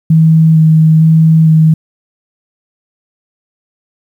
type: tone with vibrato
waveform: sine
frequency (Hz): 159.4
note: D#3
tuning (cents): +42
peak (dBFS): -3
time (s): 0.1-1.74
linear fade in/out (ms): 5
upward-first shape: square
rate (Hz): 1.1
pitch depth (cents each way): 11
effects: 7-bit